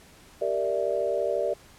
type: chord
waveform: sine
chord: E half-diminished seventh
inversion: first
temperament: equal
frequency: 392 / 466.2 / 587.3 / 659.3 Hz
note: G4 / Bb4 / D5 / E5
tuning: 0 / 0 / 0 / 0 cents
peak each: -31 / -30 / -27 / -31 dBFS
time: 0.41-1.54 s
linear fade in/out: 10 ms
effects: pink hiss -53 dBFS RMS until 1.78 s + low-pass 12000 Hz 12 dB/octave